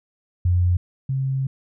sine tone pair in turn, 89 / 133.88 Hz, F2 / C3, +33 / +40 cents, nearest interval perfect fifth, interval 707 cents, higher second, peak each -15 / -20 dBFS, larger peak first, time 0.45-0.77 / 1.09-1.47 s, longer second, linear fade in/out 5 ms, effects none

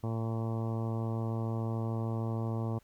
harmonic tone, 113.2 Hz, A2, 50 cents sharp, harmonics 1 / 2 / 3 / 4 / 5 / 6 / 7 / 8 / 9 / 10, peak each -32 / -38 / -42 / -44 / -46 / -48 / -49 / -50 / -51 / -52 dBFS, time 0.03-2.79 s, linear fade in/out 10 ms, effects pink hiss -67 dBFS RMS until 2.83 s

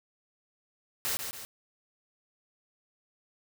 white noise with echo, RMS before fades -31 dBFS, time 1.05-1.17 s, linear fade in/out 0 ms, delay 140 ms, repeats 2, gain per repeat -6 dB, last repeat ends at 1.45 s, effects none

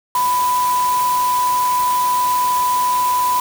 sine tone in noise, 994 Hz, B5, 11 cents sharp, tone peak -14 dBFS, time 0.15-3.4 s, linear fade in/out 2 ms, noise white, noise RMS -27 dBFS, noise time 0.15-3.4 s, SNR +10 dB, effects none

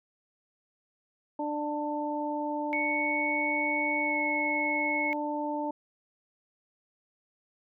harmonic tone, 296.6 Hz, D4, 17 cents sharp, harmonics 1 / 2 / 3, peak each -33 / -35 / -33 dBFS, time 1.39-5.71 s, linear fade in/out 5 ms
sine tone with pitch glide, 2217 to 2192 Hz, C#7 to C#7, 0 to -20 cents, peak -28 dBFS, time 2.73-5.13 s, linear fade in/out 0 ms, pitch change -20 cents, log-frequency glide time 4.01-4.18 s
effects none

